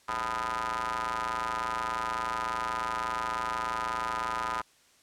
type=ring-modulated tone; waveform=sawtooth; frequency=116.54 Hz; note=A#2; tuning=in tune; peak=-23 dBFS; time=0.08-4.62 s; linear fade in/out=10 ms; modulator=1120 Hz; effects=white hiss -62 dBFS RMS until 5.02 s + low-pass 9000 Hz 12 dB/octave